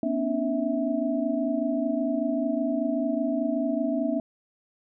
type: tone cluster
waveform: sine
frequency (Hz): 239.9 / 268.2 / 293.3 / 653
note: A#3 / C4 / D4 / E5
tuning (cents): +50 / +43 / -2 / -17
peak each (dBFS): -29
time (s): 0.03-4.2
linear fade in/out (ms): 2
effects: none